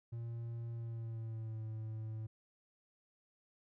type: tone with pitch glide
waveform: triangle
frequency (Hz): 116.54 to 110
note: A#2 to A2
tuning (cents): 0 to 0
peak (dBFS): -38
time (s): 0.12-2.27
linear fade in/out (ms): 10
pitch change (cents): -100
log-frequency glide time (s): 0.72-1.63
effects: none